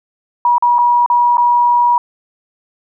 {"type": "tone with dropouts", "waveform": "sine", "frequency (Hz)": 963, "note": "B5", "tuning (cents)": -44, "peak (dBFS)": -8, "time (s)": [0.45, 1.98], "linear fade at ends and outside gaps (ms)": 2, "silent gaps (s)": [[0.582, 0.624], [0.784, 0.788], [1.062, 1.1], [1.371, 1.38]], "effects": []}